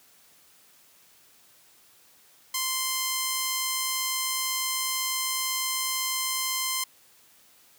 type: tone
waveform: 5% pulse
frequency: 1042 Hz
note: C6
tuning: 7 cents flat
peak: -14 dBFS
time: 2.54-6.84 s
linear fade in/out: 5 ms
effects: white hiss -58 dBFS RMS until 7.78 s + high-pass 80 Hz 12 dB/octave